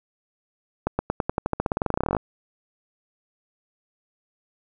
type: accelerating click train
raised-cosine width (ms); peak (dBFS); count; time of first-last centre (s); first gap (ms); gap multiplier
1; -8; 25; 0.87-2.167; 120; 0.92
effects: none